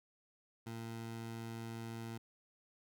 20% pulse tone, 114.4 Hz, A#2, 32 cents flat, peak -38 dBFS, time 0.66-2.18 s, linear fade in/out 10 ms, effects none

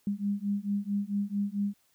sine beating tone pair, 200 / 204.5 Hz, G3 / G#3, +35 / -26 cents, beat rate 4.5 Hz, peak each -31 dBFS, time 0.07-1.74 s, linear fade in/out 2 ms, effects white hiss -69 dBFS RMS until 1.94 s

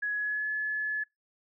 sine tone with pitch glide, 1678 to 1714.2 Hz, G#6 to A6, +17 to -46 cents, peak -28 dBFS, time 0.02-1.04 s, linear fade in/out 10 ms, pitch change +37 cents, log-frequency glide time 0.13-0.49 s, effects noise-tail reverb RT60 0.2 s tail -26 dB re dry

